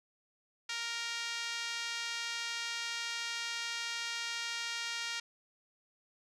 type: tone with high-pass filter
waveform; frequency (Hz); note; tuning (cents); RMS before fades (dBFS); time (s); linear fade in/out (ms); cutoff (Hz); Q
5% pulse; 466.2; A#4; 0; -38; 0.69-5.2; 5; 1400; 1
effects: resampled to 24000 Hz + 10-bit